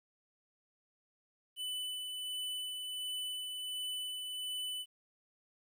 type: tone with tremolo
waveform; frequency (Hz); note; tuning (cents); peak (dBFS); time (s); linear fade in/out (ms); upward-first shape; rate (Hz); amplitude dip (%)
square; 2996; F#7; +21; -37; 1.56-4.86; 50; sine; 1.4; 30
effects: 12-bit